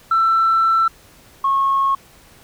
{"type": "tone pair in turn", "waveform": "sine", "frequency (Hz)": [1336, 1091.5], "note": ["E6", "C#6"], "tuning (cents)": [23, -27], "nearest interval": "minor third", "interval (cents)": 350, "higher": "first", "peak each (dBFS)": [-11, -13], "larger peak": "first", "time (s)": [[0.11, 0.88], [1.44, 1.95]], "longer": "first", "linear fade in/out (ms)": 5, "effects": ["tanh soft clip ceiling -9 dBFS", "pink hiss -48 dBFS RMS until 2.43 s"]}